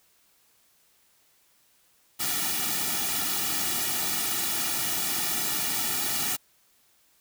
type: noise with comb filter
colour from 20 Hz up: white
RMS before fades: -28 dBFS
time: 2.19-6.37 s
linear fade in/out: 20 ms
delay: 1.9 ms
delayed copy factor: -0.95
effects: white hiss -64 dBFS RMS until 7.2 s